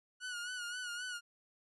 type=tone with vibrato; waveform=sawtooth; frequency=1457 Hz; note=F#6; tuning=27 cents flat; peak=-36 dBFS; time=0.2-1.21 s; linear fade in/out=50 ms; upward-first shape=sine; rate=3.8 Hz; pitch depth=56 cents each way; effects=resampled to 24000 Hz